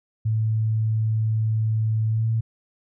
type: tone with pitch glide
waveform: sine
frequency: 110 to 112.7 Hz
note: A2 to A2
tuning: 0 to +42 cents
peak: -19 dBFS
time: 0.25-2.41 s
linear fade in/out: 10 ms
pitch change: +42 cents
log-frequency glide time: 2.08-2.29 s
effects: none